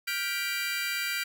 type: chord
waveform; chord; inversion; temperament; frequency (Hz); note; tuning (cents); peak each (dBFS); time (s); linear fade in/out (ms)
30% pulse; G dominant seventh; third; just; 1411.2 / 1568 / 1960 / 2352; F6 / G6 / B6 / D7; +18 / 0 / -14 / +2; -33 / -34 / -34 / -30; 0.07-1.24; 10
effects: none